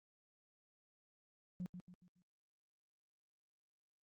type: tone with echo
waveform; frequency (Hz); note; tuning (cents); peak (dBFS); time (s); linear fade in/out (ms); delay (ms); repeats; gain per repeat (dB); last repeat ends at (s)
sine; 179.6; F3; +49; -39; 1.6-1.66; 0; 140; 4; -8; 2.22
effects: tanh soft clip ceiling -35 dBFS + Opus 24 kbps